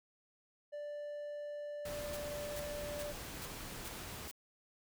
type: tone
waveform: triangle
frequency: 587.3 Hz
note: D5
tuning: in tune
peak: -39 dBFS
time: 0.72-3.13 s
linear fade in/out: 20 ms
type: noise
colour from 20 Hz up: pink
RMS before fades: -46 dBFS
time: 1.85-4.28 s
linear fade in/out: 5 ms
type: noise bursts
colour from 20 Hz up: white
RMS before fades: -47 dBFS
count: 6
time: 2.13-4.314 s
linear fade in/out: 5 ms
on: 39 ms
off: 390 ms
effects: none